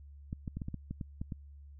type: clicks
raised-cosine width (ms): 5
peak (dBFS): -25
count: 10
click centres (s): 0.329 / 0.478 / 0.57 / 0.618 / 0.684 / 0.743 / 0.91 / 1.012 / 1.215 / 1.322
effects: added 71 Hz sine -49 dBFS peak until 1.79 s